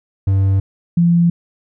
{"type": "tone pair in turn", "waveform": ["triangle", "sine"], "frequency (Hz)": [97, 171.17], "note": ["G2", "F3"], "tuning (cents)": [-18, -34], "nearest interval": "minor seventh", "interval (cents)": 984, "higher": "second", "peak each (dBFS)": -9, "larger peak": "neither", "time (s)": [[0.27, 0.6], [0.97, 1.3]], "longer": "neither", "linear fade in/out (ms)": 5, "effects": []}